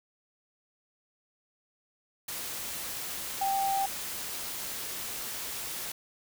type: tone in noise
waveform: sine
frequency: 784 Hz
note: G5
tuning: in tune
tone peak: -26 dBFS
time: 3.41-3.86 s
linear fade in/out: 5 ms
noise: white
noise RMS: -37 dBFS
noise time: 2.28-5.92 s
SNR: +8 dB
effects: none